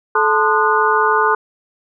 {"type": "tone cluster", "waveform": "sine", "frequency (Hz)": [433.5, 885, 1038, 1225, 1465], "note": ["A4", "A5", "C6", "D#6", "F#6"], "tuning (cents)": [-26, 10, -14, -27, -18], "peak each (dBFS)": -18, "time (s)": [0.15, 1.35], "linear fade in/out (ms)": 5, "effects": []}